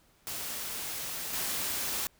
white noise with level steps, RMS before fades -37 / -33 dBFS, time 0.27-2.07 s, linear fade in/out 0 ms, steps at 1.33 s, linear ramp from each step 2 ms, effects pink hiss -65 dBFS RMS until 2.19 s

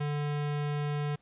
square tone, 146.83 Hz, D3, in tune, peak -30 dBFS, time 0-1.16 s, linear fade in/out 10 ms, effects pink hiss -68 dBFS RMS until 1.21 s + resampled to 8000 Hz

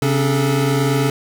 square tone cluster, 135.1 / 263.8 / 285 / 434.2 Hz, C#3 / C4 / C#4 / A4, -44 / +14 / +48 / -23 cents, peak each -18 / -26 / -23 / -22 dBFS, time 0.02-1.1 s, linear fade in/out 2 ms, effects none

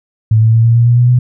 sine tone with pitch steps, 110 / 111.92 / 113.88 / 115.87 / 117.9 / 119.96 / 122.05 / 124.19 Hz, A2 / A2 / A#2 / A#2 / A#2 / B2 / B2 / B2, 0 / +30 / -40 / -10 / +20 / -50 / -20 / +10 cents, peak -5 dBFS, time 0.31-1.19 s, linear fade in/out 5 ms, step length 110 ms, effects none

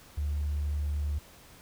triangle tone with tanh clipping, 73.42 Hz, D2, in tune, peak -27 dBFS, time 0.17-1.19 s, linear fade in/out 10 ms, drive 1 dB, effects pink hiss -54 dBFS RMS until 1.61 s

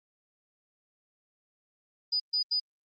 sine tone bursts at uneven times, 4948 Hz, D#8, 10 cents flat, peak -25 dBFS, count 3, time 2.12-2.2 / 2.33-2.43 / 2.51-2.6 s, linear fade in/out 10 ms, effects Opus 24 kbps

